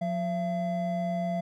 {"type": "tone pair together", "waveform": "triangle", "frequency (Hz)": [178.59, 677], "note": ["F3", "E5"], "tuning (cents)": [39, 46], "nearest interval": "octave + major seventh", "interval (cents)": 2307, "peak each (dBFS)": -28, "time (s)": [0.01, 1.41], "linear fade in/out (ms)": 10, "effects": []}